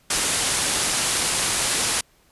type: low-pass noise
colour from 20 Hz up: white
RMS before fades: -23 dBFS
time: 0.1-2.01 s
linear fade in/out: 5 ms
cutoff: 11000 Hz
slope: 96 dB/octave
effects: pink hiss -59 dBFS RMS until 2.31 s + resampled to 32000 Hz